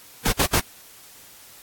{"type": "noise bursts", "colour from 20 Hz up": "pink", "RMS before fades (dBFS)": -19, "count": 3, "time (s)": [0.25, 0.603], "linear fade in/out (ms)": 10, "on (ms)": 75, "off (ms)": 64, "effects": ["white hiss -47 dBFS RMS until 1.62 s", "AAC 64 kbps"]}